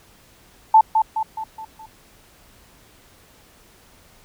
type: tone with echo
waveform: sine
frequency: 880 Hz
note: A5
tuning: in tune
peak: -7 dBFS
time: 0.74-0.81 s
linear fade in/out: 5 ms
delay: 210 ms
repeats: 5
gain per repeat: -6 dB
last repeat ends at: 1.86 s
effects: pink hiss -52 dBFS RMS until 4.24 s